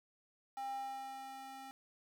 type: tone with high-pass filter sweep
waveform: square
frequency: 267.2 Hz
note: C4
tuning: 36 cents sharp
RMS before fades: -45 dBFS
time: 0.57-1.71 s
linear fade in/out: 0 ms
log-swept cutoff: 840 to 550 Hz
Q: 6.8
effects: none